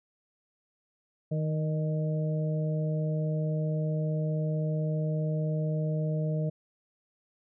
harmonic tone with a mistuned harmonic, 155.9 Hz, D#3, 4 cents sharp, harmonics 1 / 2 / 3 / 4, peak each -27 / -42 / -38 / -37 dBFS, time 1.31-6.5 s, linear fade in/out 10 ms, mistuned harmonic 4, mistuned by -21 cents, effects none

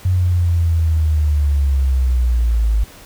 sine linear sweep, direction down, 92.5 to 52.4 Hz, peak -12 dBFS, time 0.05-2.84 s, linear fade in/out 5 ms, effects pink hiss -41 dBFS RMS until 3.05 s

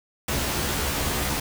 pink noise with comb filter, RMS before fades -26 dBFS, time 0.28-1.4 s, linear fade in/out 5 ms, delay 14 ms, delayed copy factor +1, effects none

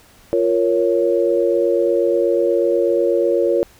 sine chord, Bb minor, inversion second, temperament equal, 349.2 / 466.2 / 554.4 Hz, F4 / Bb4 / Db5, 0 / 0 / 0 cents, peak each -18 dBFS, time 0.33-3.63 s, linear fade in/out 0 ms, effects pink hiss -49 dBFS RMS until 3.79 s

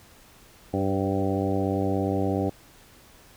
harmonic tone with a mistuned harmonic, 97 Hz, G2, 18 cents flat, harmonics 1 / 2 / 3 / 4 / 5 / 6 / 7 / 8, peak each -29 / -30 / -28 / -31 / -32 / -34 / -36 / -34 dBFS, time 0.73-2.5 s, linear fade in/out 10 ms, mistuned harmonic 5, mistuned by +26 cents, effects pink hiss -53 dBFS RMS until 3.36 s

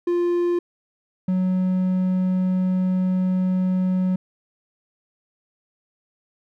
triangle tone pair in turn, 349 / 184.88 Hz, F4 / F#3, -1 / -1 cents, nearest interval major seventh, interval 1100 cents, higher first, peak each -16 dBFS, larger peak neither, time 0.07-0.59 / 1.28-4.16 s, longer second, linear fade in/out 5 ms, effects none

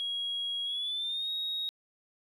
sine tone with pitch glide, 3300 to 3769 Hz, G#7 to A#7, -12 to +18 cents, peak -30 dBFS, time 0-1.69 s, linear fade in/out 0 ms, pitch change +230 cents, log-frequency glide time 0.65-1.3 s, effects tanh soft clip ceiling -27 dBFS + 11-bit

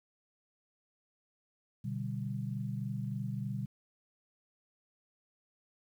sine chord, G major, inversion first, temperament equal, 123.47 / 146.83 / 196 Hz, B2 / D3 / G3, 0 / 0 / 0 cents, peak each -37 / -40 / -39 dBFS, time 1.84-3.66 s, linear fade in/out 10 ms, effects 11-bit

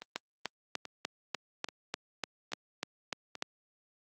two click trains, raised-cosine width 0.2 ms, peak -24 / -15 dBFS, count 5 / 12, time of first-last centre 0.02-3.353 / 0.16-3.424 s, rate 1.2 / 3.37 Hz, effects high-pass 200 Hz 12 dB/octave + Opus 32 kbps

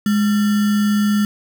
sine tone with sample-and-hold, 207.7 Hz, G#3, in tune, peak -13 dBFS, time 0.06-1.25 s, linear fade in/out 2 ms, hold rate 1575 Hz, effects none

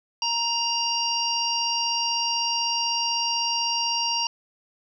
harmonic tone, 936 Hz, A#5, 7 cents sharp, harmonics 1 / 3 / 5 / 6, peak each -28 / -28 / -28 / -28 dBFS, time 0.22-4.27 s, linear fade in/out 2 ms, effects 10-bit

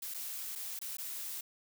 blue noise with dropouts, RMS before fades -41 dBFS, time 0.02-1.41 s, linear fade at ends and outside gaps 5 ms, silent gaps 0.14-0.144 / 0.554-0.557 / 0.791-0.814 / 0.97-0.983 s, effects none

